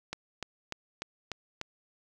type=click train; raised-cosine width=0.2 ms; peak=-18 dBFS; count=6; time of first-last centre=0.13-1.614 s; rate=3.37 Hz; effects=none